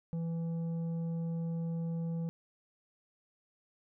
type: tone with tanh clipping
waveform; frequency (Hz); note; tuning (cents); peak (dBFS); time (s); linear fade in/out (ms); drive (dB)
sine; 166.1; E3; +13; -34; 0.13-2.29; 0; 7
effects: none